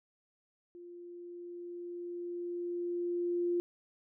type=tone with level ramp; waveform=sine; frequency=349.2 Hz; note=F4; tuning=in tune; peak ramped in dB=-47 to -28 dBFS; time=0.75-3.6 s; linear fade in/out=0 ms; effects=none